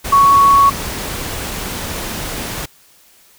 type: tone in noise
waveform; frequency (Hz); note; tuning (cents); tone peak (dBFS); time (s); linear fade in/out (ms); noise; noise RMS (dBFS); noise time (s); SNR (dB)
sine; 1114; C#6; +8; -6; 0.12-0.7; 10; pink; -24; 0.04-2.66; +15
effects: white hiss -49 dBFS RMS until 3.38 s